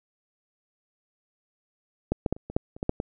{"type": "clicks", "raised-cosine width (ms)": 2, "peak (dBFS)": [-10, -10, -11, -29, -23, -9, -28, -15, -9, -15], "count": 10, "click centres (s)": [2.12, 2.262, 2.326, 2.365, 2.5, 2.565, 2.765, 2.829, 2.894, 3.001], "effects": []}